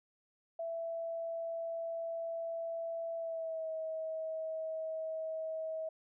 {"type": "tone with pitch glide", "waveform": "sine", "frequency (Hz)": [664, 639.5], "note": ["E5", "D#5"], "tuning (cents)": [12, 47], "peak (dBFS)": -36, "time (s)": [0.59, 5.89], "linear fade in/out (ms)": 5, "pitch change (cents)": -65, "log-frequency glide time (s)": [3.17, 3.7], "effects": []}